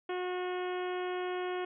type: harmonic tone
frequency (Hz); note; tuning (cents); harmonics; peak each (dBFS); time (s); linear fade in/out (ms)
362.9; F#4; -34; 1 / 2 / 3 / 4 / 5 / 6 / 7 / 8 / 9; -34 / -40 / -44 / -46 / -48 / -50 / -51 / -52 / -53; 0.09-1.65; 5
effects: none